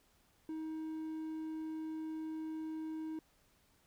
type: tone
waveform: triangle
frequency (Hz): 315.9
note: D#4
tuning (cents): +26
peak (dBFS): -37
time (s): 0.49-3.19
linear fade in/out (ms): 2
effects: pink hiss -71 dBFS RMS until 3.86 s